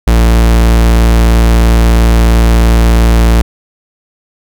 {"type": "tone", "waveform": "45% pulse", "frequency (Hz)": 57, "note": "A#1", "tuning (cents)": -38, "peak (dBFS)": -4, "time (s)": [0.07, 3.42], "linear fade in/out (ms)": 5, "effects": []}